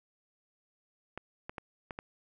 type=clicks; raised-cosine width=0.5 ms; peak=-24 dBFS; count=5; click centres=1.176 / 1.495 / 1.582 / 1.908 / 1.989 s; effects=none